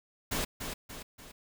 pink noise with echo, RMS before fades -32 dBFS, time 0.31-0.45 s, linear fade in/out 10 ms, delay 290 ms, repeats 3, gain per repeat -6 dB, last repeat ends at 1.32 s, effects none

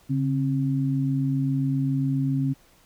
sine tone pair together, 140 / 267.4 Hz, C#3 / C4, +18 / +38 cents, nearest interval major seventh, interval 1120 cents, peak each -23 / -25 dBFS, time 0.09-2.54 s, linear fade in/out 20 ms, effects pink hiss -58 dBFS RMS until 2.85 s

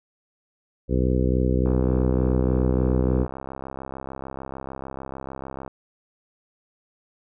harmonic tone, 63.4 Hz, B1, 46 cents sharp, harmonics 1 / 2 / 3 / 4 / 5 / 6 / 7 / 8, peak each -22 / -25 / -27 / -28 / -29 / -30 / -30 / -31 dBFS, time 0.88-3.27 s, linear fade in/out 50 ms
click train, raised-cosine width 1 ms, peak -20 dBFS, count 269, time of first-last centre 1.66-5.678 s, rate 66.7 Hz
effects none

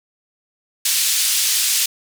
white band-pass noise, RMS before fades -18 dBFS, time 0.85-1.86 s, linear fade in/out 5 ms, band 3000 to 10000 Hz, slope 12 dB/octave, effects none

